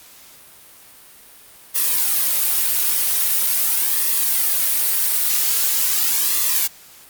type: noise with flanger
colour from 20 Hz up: blue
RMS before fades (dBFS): -18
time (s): 1.74-6.68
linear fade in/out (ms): 20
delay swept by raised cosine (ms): 1.3 to 3.8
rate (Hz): 0.43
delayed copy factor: -0.65
effects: white hiss -45 dBFS RMS until 7.09 s + Opus 48 kbps